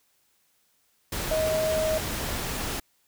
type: tone in noise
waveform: sine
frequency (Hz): 630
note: D#5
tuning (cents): +21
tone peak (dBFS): -23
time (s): 1.31-1.98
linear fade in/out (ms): 5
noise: pink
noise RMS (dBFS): -31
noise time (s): 1.12-2.8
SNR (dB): +5
effects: white hiss -68 dBFS RMS until 3.07 s